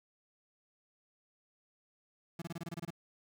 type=tone bursts; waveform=35% pulse; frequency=168.6 Hz; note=E3; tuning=39 cents sharp; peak=-37 dBFS; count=10; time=2.39-2.905 s; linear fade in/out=5 ms; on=29 ms; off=25 ms; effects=11-bit